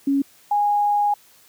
sine tone pair in turn, 277.2 / 824 Hz, C#4 / G#5, 0 / -14 cents, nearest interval octave + perfect fifth, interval 1886 cents, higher second, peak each -16 dBFS, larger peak neither, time 0.07-0.22 / 0.51-1.14 s, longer second, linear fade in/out 5 ms, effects white hiss -53 dBFS RMS until 1.48 s + high-pass 80 Hz 12 dB/octave

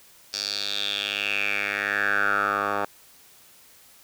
10% pulse tone with band-pass filter sweep, 101.4 Hz, G#2, 41 cents flat, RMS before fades -26 dBFS, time 0.33-2.85 s, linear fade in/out 5 ms, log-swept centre 5000 to 1000 Hz, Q 5.6, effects white hiss -53 dBFS RMS until 4.03 s

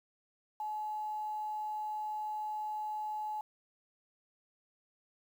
sine tone with quantisation, 853 Hz, G#5, 46 cents sharp, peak -35 dBFS, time 0.6-3.41 s, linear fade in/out 2 ms, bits 10, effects none

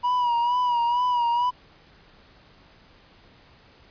triangle tone with vibrato, 967 Hz, B5, 37 cents flat, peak -18 dBFS, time 0.03-1.51 s, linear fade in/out 20 ms, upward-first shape sine, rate 2.2 Hz, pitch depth 52 cents each way, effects pink hiss -54 dBFS RMS until 3.9 s + resampled to 11025 Hz

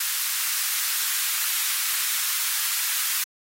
white high-pass noise, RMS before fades -25 dBFS, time 0-3.24 s, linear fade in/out 5 ms, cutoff 1200 Hz, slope 24 dB/octave, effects AAC 48 kbps

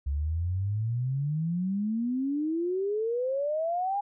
sine exponential sweep, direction up, 68 to 824 Hz, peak -26 dBFS, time 0.06-4.01 s, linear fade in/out 10 ms, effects none

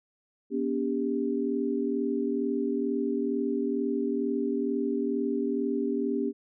sine tone cluster, 242.8 / 285 / 397.4 Hz, B3 / C#4 / G4, -29 / +48 / +24 cents, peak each -30 dBFS, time 0.5-6.33 s, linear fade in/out 50 ms, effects none

